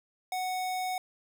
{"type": "tone", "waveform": "square", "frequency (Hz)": 740, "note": "F#5", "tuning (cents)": 0, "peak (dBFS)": -31, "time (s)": [0.32, 0.98], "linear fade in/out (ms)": 2, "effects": []}